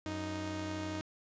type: tone pair together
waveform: sawtooth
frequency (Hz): 92.49 / 311.1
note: F#2 / D#4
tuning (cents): 0 / 0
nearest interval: octave + major sixth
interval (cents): 2100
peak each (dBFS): -37 / -34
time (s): 0.06-1.01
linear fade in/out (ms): 0
effects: resampled to 16000 Hz + 10-bit